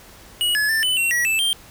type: tone with pitch steps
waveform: square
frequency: 2910 / 1704 / 1777 / 3008 / 2728 / 1924 / 2637 / 3172 Hz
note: F#7 / G#6 / A6 / F#7 / F7 / B6 / E7 / G7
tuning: -29 / +44 / +17 / +28 / -41 / -46 / 0 / +20 cents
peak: -18 dBFS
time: 0.41-1.53 s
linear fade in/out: 0 ms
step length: 140 ms
effects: pink hiss -45 dBFS RMS until 1.7 s